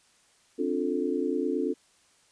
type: chord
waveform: sine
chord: D minor seventh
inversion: third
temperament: just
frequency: 264.3 / 293.7 / 352.4 / 440.5 Hz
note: C4 / D4 / F4 / A4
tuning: +18 / 0 / +16 / +2 cents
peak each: -31 dBFS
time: 0.58-1.74 s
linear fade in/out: 20 ms
effects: white hiss -63 dBFS RMS until 2.31 s + resampled to 22050 Hz